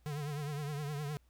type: tone with vibrato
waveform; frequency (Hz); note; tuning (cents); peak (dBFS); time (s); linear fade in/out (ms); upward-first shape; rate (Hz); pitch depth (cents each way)
square; 146.83; D3; 0; -37; 0.06-1.17; 0; triangle; 9.7; 93
effects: added 60 Hz sine -64 dBFS peak until 1.29 s + pink hiss -75 dBFS RMS until 1.29 s